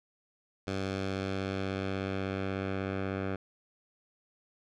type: tone with low-pass filter sweep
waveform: 10% pulse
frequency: 96.4 Hz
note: G2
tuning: 28 cents flat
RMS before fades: -34 dBFS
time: 0.67-3.36 s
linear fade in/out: 5 ms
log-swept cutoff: 5300 to 2000 Hz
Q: 1
effects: none